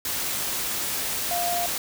sine tone in noise, 698.5 Hz, F5, in tune, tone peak -25 dBFS, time 1.31-1.66 s, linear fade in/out 2 ms, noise white, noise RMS -28 dBFS, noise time 0.05-1.78 s, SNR 0 dB, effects none

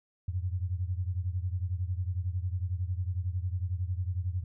sine beating tone pair, 87.5 / 98.5 Hz, F2 / G2, +4 / +9 cents, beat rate 11 Hz, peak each -31 / -34 dBFS, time 0.28-4.44 s, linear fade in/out 5 ms, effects none

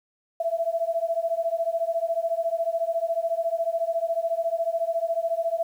sine beating tone pair, 659.3 / 673.3 Hz, E5 / E5, 0 / +36 cents, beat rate 14 Hz, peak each -26 / -26 dBFS, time 0.4-5.63 s, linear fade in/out 5 ms, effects 9-bit

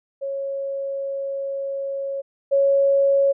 sine tone pair in turn, 550 / 553.5 Hz, C#5 / C#5, -14 / -3 cents, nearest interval unison, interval 11 cents, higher second, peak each -24 / -14 dBFS, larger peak second, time 0.21-2.22 / 2.51-3.33 s, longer first, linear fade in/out 20 ms, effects none

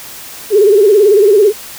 sine tone with vibrato, 409.9 Hz, G#4, 23 cents flat, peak -4 dBFS, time 0.5-1.53 s, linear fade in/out 50 ms, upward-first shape sine, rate 18 Hz, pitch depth 120 cents each way, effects white hiss -30 dBFS RMS until 1.78 s

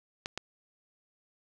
clicks, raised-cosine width 0.2 ms, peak -17 dBFS, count 2, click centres 0.259 / 0.376 s, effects none

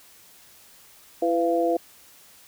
sine tone cluster, 335.3 / 501 / 686 Hz, E4 / B4 / F5, +30 / +25 / -31 cents, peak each -24 dBFS, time 1.22-1.77 s, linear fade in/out 5 ms, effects white hiss -52 dBFS RMS until 2.47 s

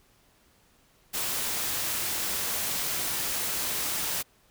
white noise, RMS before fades -30 dBFS, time 1.13-4.23 s, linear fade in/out 20 ms, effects pink hiss -63 dBFS RMS until 4.5 s

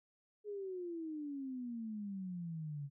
sine exponential sweep, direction down, 422.9 to 138.59 Hz, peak -40 dBFS, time 0.44-2.9 s, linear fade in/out 50 ms, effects none

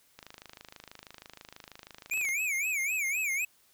click train, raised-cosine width 0.2 ms, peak -28 dBFS, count 56, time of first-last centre 0.19-2.289 s, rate 26.2 Hz
square tone with vibrato, 2341 Hz, D7, 6 cents flat, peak -29 dBFS, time 2.11-3.45 s, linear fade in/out 5 ms, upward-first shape sine, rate 3.9 Hz, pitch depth 180 cents each way
effects white hiss -65 dBFS RMS until 3.73 s

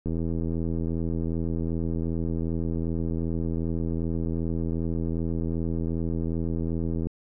click train, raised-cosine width 3 ms, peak -17 dBFS, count 580, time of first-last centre 0.06-7.07 s, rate 82.6 Hz, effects none

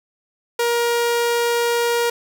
sawtooth tone, 472.7 Hz, A#4, 24 cents sharp, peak -13 dBFS, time 0.59-2.1 s, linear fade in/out 5 ms, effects none

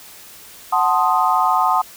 sine chord, F# diminished seventh, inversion none, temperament equal, 740 / 880 / 1046.5 / 1244.5 Hz, F#5 / A5 / C6 / Eb6, 0 / 0 / 0 / 0 cents, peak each -19 dBFS, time 0.72-1.82 s, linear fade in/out 10 ms, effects white hiss -41 dBFS RMS until 1.96 s

